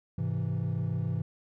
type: chord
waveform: triangle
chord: Ab augmented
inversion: none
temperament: equal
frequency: 103.83 / 130.81 / 164.81 Hz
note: Ab2 / C3 / E3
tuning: 0 / 0 / 0 cents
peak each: -30 dBFS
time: 0.18-1.22 s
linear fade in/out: 5 ms
effects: tanh soft clip ceiling -20 dBFS